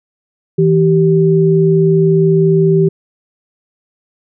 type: tone pair together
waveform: sine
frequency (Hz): 162.3 / 387.8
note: E3 / G4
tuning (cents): -27 / -19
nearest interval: octave + minor third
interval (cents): 1508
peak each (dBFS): -10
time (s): 0.58-2.89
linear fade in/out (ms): 10
effects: none